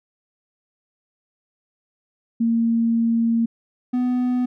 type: tone pair in turn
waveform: sine / triangle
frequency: 230 / 249.1 Hz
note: A#3 / B3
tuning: -23 / +15 cents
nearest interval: minor second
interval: 138 cents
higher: second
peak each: -16 dBFS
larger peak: neither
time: 2.4-3.46 / 3.93-4.46 s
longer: first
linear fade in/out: 10 ms
effects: none